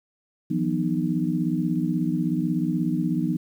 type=tone cluster; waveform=sine; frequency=163.9 / 180.3 / 246.3 / 307.2 Hz; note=E3 / F#3 / B3 / D#4; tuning=-10 / -45 / -5 / -22 cents; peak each=-27 dBFS; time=0.5-3.37 s; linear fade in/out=10 ms; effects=9-bit